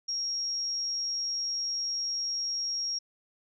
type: tone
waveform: sine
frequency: 5590 Hz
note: F8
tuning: 1 cent sharp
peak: -29 dBFS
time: 0.08-2.99 s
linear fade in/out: 10 ms
effects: none

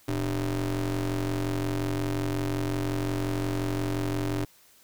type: ring-modulated tone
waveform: 30% pulse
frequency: 91.6 Hz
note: F#2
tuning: 17 cents flat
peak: -21 dBFS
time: 0.08-4.45 s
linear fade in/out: 5 ms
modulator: 206 Hz
effects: white hiss -58 dBFS RMS until 4.83 s

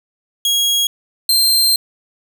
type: tone pair in turn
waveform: sawtooth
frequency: 3300 / 4158 Hz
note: G#7 / C8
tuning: -12 / -12 cents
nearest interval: major third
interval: 400 cents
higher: second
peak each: -10 / -8 dBFS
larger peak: second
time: 0.45-0.87 / 1.29-1.76 s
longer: second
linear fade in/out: 2 ms
effects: none

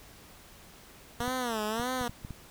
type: tone with vibrato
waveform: 10% pulse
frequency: 233.5 Hz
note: A#3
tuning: 3 cents sharp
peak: -22 dBFS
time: 1.2-2.08 s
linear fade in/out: 2 ms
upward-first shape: sine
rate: 1.7 Hz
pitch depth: 170 cents each way
type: clicks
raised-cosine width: 5 ms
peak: -27 dBFS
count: 7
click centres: 1.206 / 1.279 / 1.798 / 2.012 / 2.095 / 2.249 / 2.307 s
effects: pink hiss -53 dBFS RMS until 2.5 s

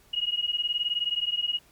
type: beating tone pair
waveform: sine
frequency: 2878 / 2897 Hz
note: F#7 / F#7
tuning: -49 / -37 cents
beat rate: 19 Hz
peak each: -28 dBFS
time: 0.13-1.59 s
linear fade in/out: 10 ms
effects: pink hiss -59 dBFS RMS until 1.71 s + MP3 96 kbps

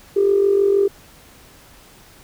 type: tone with amplitude modulation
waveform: sine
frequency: 397.8 Hz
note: G4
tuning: 25 cents sharp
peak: -9 dBFS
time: 0.16-0.88 s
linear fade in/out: 10 ms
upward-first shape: sine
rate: 46.4 Hz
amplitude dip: 65%
effects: tanh soft clip ceiling -5 dBFS + pink hiss -47 dBFS RMS until 2.23 s

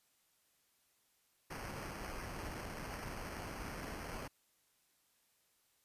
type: noise with sample-and-hold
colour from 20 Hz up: pink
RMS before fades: -45 dBFS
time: 1.5-4.28 s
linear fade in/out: 10 ms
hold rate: 3675 Hz
effects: white hiss -75 dBFS RMS until 5.84 s + resampled to 32000 Hz

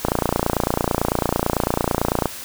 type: click train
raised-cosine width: 1 ms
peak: -3 dBFS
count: 65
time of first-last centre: 0.05-2.257 s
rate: 29 Hz
effects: white hiss -34 dBFS RMS until 2.44 s

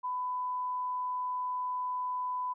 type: tone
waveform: sine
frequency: 1000 Hz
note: B5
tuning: 21 cents sharp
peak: -31 dBFS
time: 0.03-2.54 s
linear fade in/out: 20 ms
effects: none

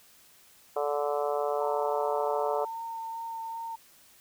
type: harmonic tone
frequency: 145.6 Hz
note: D3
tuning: 15 cents flat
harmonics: 3 / 4 / 5 / 6 / 7 / 8 / 9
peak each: -31 / -31 / -33 / -40 / -38 / -40 / -41 dBFS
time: 0.76-2.65 s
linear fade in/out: 5 ms
type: tone with vibrato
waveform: sine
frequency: 910 Hz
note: A#5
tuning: 42 cents flat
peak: -34 dBFS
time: 1.6-3.76 s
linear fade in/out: 10 ms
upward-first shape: sine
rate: 2.6 Hz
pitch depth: 12 cents each way
effects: white hiss -58 dBFS RMS until 4.2 s

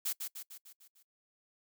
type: noise with echo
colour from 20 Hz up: blue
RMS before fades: -34 dBFS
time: 0.05-0.13 s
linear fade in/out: 10 ms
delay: 150 ms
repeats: 6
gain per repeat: -5 dB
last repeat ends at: 1.03 s
effects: noise-tail reverb RT60 0.1 s tail -22 dB re dry

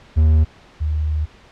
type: tone pair in turn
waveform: triangle / sine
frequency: 78 / 76.48 Hz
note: D#2 / D#2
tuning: +5 / -29 cents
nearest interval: unison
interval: 34 cents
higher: first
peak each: -8 / -17 dBFS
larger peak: first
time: 0.16-0.45 / 0.8-1.26 s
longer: second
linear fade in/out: 20 ms
effects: pink hiss -47 dBFS RMS until 1.51 s + low-pass 4000 Hz 12 dB/octave

